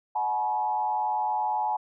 sine tone with frequency modulation, 851 Hz, G#5, 42 cents sharp, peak -24 dBFS, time 0.15-1.77 s, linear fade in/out 10 ms, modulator 108 Hz, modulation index 0.92, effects none

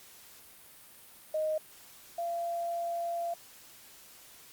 sine tone pair in turn, 622.3 / 684.3 Hz, D#5 / F5, 0 / -35 cents, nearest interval major second, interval 165 cents, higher second, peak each -28 / -31 dBFS, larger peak first, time 1.34-1.58 / 2.18-3.34 s, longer second, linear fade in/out 5 ms, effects white hiss -54 dBFS RMS until 4.52 s + Opus 48 kbps

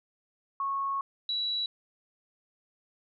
sine tone pair in turn, 1100 / 3920 Hz, C#6 / B7, -14 / -14 cents, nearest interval octave + minor seventh, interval 2200 cents, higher second, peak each -28 dBFS, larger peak neither, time 0.6-1.01 / 1.29-1.66 s, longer first, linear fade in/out 2 ms, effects none

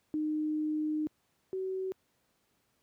sine tone pair in turn, 306.5 / 377.8 Hz, D#4 / F#4, -26 / +36 cents, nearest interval major third, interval 362 cents, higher second, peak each -29 / -32 dBFS, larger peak first, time 0.14-1.07 / 1.53-1.92 s, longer first, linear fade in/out 0 ms, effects pink hiss -74 dBFS RMS until 2.82 s + high-pass 80 Hz 12 dB/octave

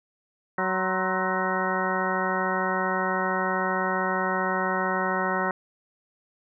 harmonic tone with a mistuned harmonic, 187.1 Hz, F#3, 20 cents sharp, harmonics 1 / 2 / 3 / 4 / 5 / 6 / 7 / 8 / 10, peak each -32 / -32 / -32 / -32 / -32 / -32 / -32 / -32 / -32 dBFS, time 0.58-5.51 s, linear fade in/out 2 ms, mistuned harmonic 6, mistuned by -84 cents, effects none

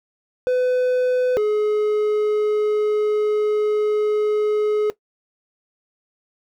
triangle tone pair in turn, 503 / 423 Hz, B4 / G#4, +32 / +32 cents, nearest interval minor third, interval 300 cents, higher first, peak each -14 dBFS, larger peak neither, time 0.47-1.37 / 1.37-4.9 s, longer second, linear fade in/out 0 ms, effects noise-tail reverb RT60 0.1 s tail -17 dB re dry

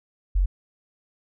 sine tone, 45.8 Hz, F#1, 17 cents flat, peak -17 dBFS, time 0.35-0.46 s, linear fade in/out 10 ms, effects none

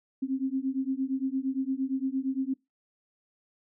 sine beating tone pair, 261.6 / 270.3 Hz, C4 / C#4, 0 / -44 cents, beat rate 8.7 Hz, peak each -30 dBFS, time 0.22-2.54 s, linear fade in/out 10 ms, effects noise-tail reverb RT60 0.2 s tail -23 dB re dry

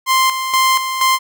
sawtooth tone with tremolo, 1047 Hz, C6, 1 cent sharp, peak -7 dBFS, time 0.06-1.19 s, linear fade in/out 50 ms, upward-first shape square, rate 2.1 Hz, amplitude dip 60%, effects none

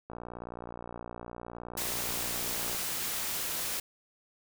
click train, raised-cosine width 1 ms, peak -27 dBFS, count 158, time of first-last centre 0.1-2.748 s, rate 59.3 Hz
white noise, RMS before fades -34 dBFS, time 1.77-3.8 s, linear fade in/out 5 ms
effects none

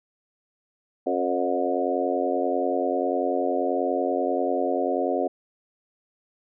harmonic tone with a mistuned harmonic, 90.3 Hz, F#2, 42 cents flat, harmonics 3 / 4 / 5 / 6 / 7 / 8, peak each -29 / -29 / -29 / -29 / -29 / -29 dBFS, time 1.06-5.28 s, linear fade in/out 10 ms, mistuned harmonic 7, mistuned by -24 cents, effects none

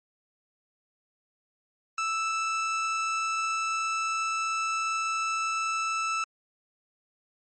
30% pulse tone, 1318.5 Hz, E6, in tune, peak -24 dBFS, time 1.98-6.24 s, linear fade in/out 2 ms, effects MP3 32 kbps

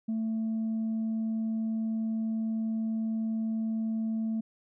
sine tone, 222.3 Hz, A3, 18 cents sharp, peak -26 dBFS, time 0.08-4.41 s, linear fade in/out 10 ms, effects tanh soft clip ceiling -26 dBFS

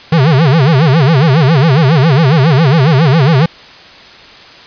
square tone with vibrato, 147.2 Hz, D3, 4 cents sharp, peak -6 dBFS, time 0.12-3.46 s, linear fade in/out 5 ms, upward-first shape sine, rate 7.3 Hz, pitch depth 250 cents each way, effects white hiss -35 dBFS RMS until 4.66 s + resampled to 11025 Hz

